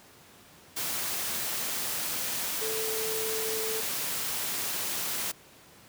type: tone in noise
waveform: sine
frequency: 441.3 Hz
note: A4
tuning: 5 cents sharp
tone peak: -33 dBFS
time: 2.61-3.81 s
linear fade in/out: 10 ms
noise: white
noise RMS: -32 dBFS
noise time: 0.76-5.32 s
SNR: -4 dB
effects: pink hiss -54 dBFS RMS until 5.88 s + high-pass 100 Hz 12 dB/octave